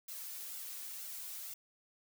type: noise with flanger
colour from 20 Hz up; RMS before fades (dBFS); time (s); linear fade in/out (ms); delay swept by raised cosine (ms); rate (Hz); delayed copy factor
blue; -45; 0.08-1.54; 5; 1.4 to 2.8; 2.1; +0.5
effects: none